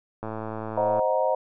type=click train; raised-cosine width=1 ms; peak=-19 dBFS; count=85; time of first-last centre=0.23-0.994 s; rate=110 Hz
type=chord; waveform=sine; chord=C half-diminished seventh; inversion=none; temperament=equal with one note detuned; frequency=523.3 / 622.3 / 740 / 939.9 Hz; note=C5 / Eb5 / Gb5 / Bb5; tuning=0 / 0 / 0 / +14 cents; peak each=-25 / -25 / -29 / -27 dBFS; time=0.77-1.35 s; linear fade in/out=5 ms
effects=none